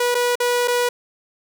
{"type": "tone with dropouts", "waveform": "sawtooth", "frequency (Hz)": 487.1, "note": "B4", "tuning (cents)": -24, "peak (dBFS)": -13, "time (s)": [0, 0.89], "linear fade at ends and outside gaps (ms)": 5, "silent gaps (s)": [[0.146, 0.15], [0.355, 0.401], [0.676, 0.68]], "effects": []}